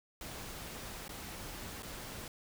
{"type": "noise with dropouts", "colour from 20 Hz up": "pink", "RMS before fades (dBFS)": -45, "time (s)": [0.21, 2.28], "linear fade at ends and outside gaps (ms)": 2, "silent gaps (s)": [[1.081, 1.092], [1.824, 1.83]], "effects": []}